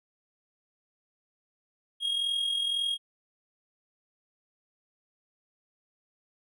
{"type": "tone with amplitude modulation", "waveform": "triangle", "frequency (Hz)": 3266, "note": "G#7", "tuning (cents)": -30, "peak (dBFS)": -23, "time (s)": [2, 2.98], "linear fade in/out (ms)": 50, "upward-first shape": "sine", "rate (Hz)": 41.9, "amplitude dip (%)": 50, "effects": []}